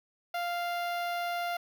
sawtooth tone with notch filter, 697 Hz, F5, 4 cents flat, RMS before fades -33 dBFS, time 0.34-1.57 s, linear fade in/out 5 ms, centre 7700 Hz, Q 0.63, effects none

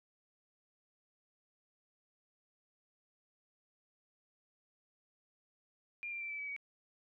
sine tone with pitch steps, 2400 / 2371 / 2342 / 2314 / 2286 / 2259 Hz, D7 / D7 / D7 / D7 / D7 / C#7, +37 / +16 / -5 / -26 / -47 / +32 cents, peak -39 dBFS, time 6.03-6.564 s, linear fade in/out 0 ms, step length 89 ms, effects none

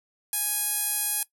sawtooth tone with band-pass filter, 830.6 Hz, G#5, in tune, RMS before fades -27 dBFS, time 0.33-1.23 s, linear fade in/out 2 ms, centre 11000 Hz, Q 3.8, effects noise-tail reverb RT60 0.1 s tail -19 dB re dry

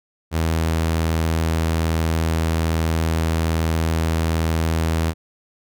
sawtooth tone, 81.2 Hz, E2, 26 cents flat, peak -14 dBFS, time 0.31-5.14 s, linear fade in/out 50 ms, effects none

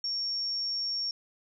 sine tone, 5510 Hz, F8, 24 cents flat, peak -29 dBFS, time 0.04-1.11 s, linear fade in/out 2 ms, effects none

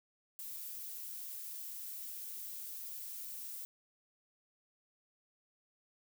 violet noise, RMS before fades -45 dBFS, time 0.39-3.65 s, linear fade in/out 0 ms, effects none

